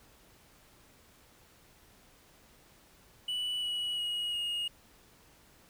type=tone with pitch steps; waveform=triangle; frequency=2960 / 2928 / 2896 / 2864 Hz; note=F#7 / F#7 / F#7 / F7; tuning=0 / -19 / -38 / +43 cents; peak=-30 dBFS; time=3.28-4.68 s; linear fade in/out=5 ms; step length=350 ms; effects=pink hiss -61 dBFS RMS until 5.69 s